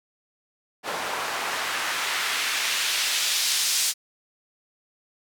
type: noise with band-pass filter sweep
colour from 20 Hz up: white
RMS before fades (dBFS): -26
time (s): 0.83-3.94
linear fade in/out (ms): 50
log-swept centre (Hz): 750 to 5600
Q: 0.92
effects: none